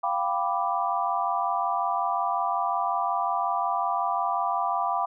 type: chord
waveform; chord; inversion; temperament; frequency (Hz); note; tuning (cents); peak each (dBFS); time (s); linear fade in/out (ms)
sine; G dominant seventh; third; equal; 698.5 / 784 / 987.8 / 1174.7; F5 / G5 / B5 / D6; 0 / 0 / 0 / 0; -29; 0.03-5.06; 10
effects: none